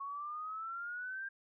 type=exponential sweep; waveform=sine; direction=up; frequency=1100 to 1601 Hz; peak=-39 dBFS; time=0-1.29 s; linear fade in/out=10 ms; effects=none